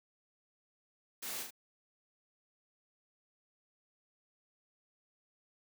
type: noise with echo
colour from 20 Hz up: white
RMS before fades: -42 dBFS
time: 1.22-1.43 s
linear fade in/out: 10 ms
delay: 39 ms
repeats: 2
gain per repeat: -4 dB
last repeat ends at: 1.508 s
effects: high-pass 150 Hz 12 dB/octave